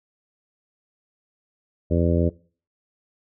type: harmonic tone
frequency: 84.9 Hz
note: F2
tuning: 48 cents flat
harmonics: 1 / 2 / 3 / 4 / 5 / 6 / 7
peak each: -21 / -24 / -26 / -27 / -28 / -29 / -29 dBFS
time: 1.9-2.3 s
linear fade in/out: 20 ms
effects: noise-tail reverb RT60 0.4 s tail -20 dB re dry